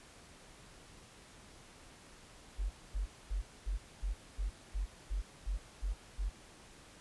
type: tone bursts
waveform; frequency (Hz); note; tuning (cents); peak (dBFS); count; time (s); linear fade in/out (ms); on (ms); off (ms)
sine; 46.72; F#1; +18; -32; 11; 2.58-6.3; 20; 120; 240
effects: pink hiss -57 dBFS RMS until 7 s + resampled to 24000 Hz